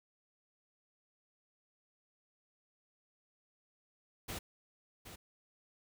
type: noise with echo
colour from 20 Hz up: pink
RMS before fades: -42 dBFS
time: 4.28-4.39 s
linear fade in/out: 10 ms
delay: 770 ms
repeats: 1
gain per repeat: -9 dB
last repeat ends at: 5.16 s
effects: none